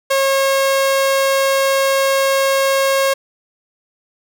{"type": "tone", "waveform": "sawtooth", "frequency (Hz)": 543, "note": "C#5", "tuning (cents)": -36, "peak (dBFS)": -9, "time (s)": [0.1, 3.14], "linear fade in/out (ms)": 10, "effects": []}